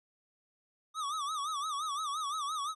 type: tone with vibrato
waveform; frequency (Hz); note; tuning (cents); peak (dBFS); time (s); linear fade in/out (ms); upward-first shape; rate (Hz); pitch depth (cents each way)
square; 1198; D6; +34; -34; 0.94-2.75; 50; sine; 5.8; 130
effects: resampled to 24000 Hz